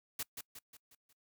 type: noise with echo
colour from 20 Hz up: white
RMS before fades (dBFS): -38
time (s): 0.19-0.23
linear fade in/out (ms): 5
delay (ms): 180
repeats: 5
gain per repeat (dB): -6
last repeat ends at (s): 1.13
effects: noise-tail reverb RT60 0.1 s tail -24 dB re dry